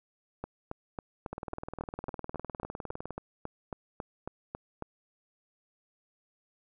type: two click trains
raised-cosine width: 1 ms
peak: -23 / -22 dBFS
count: 36 / 17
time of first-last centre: 1.33-3.107 / 0.44-4.824 s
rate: 19.7 / 3.65 Hz
effects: none